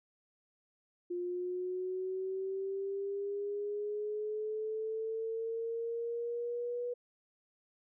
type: linear sweep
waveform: sine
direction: up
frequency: 351.7 to 488 Hz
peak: -34 dBFS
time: 1.1-6.94 s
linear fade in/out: 10 ms
effects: none